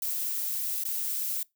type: noise with dropouts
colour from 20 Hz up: violet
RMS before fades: -31 dBFS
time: 0.02-1.43 s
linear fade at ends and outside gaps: 2 ms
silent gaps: 0.838-0.851 s
effects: noise-tail reverb RT60 0.2 s tail -24 dB re dry